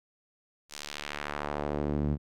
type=tone with band-pass filter sweep; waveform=sawtooth; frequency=73.42 Hz; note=D2; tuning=in tune; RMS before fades=-33 dBFS; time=0.69-2.18 s; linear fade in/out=50 ms; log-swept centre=6800 to 160 Hz; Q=1; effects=none